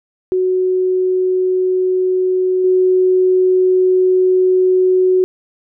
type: tone with level steps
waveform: sine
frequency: 370.1 Hz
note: F#4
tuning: in tune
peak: -12 / -9 dBFS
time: 0.32-5.24 s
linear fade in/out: 0 ms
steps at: 2.64 s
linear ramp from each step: 5 ms
effects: none